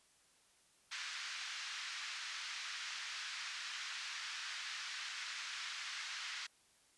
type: band-pass noise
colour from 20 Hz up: pink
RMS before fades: -45 dBFS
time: 0.91-6.47 s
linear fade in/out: 10 ms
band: 1400 to 6000 Hz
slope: 24 dB/octave
effects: white hiss -70 dBFS RMS until 6.97 s + resampled to 24000 Hz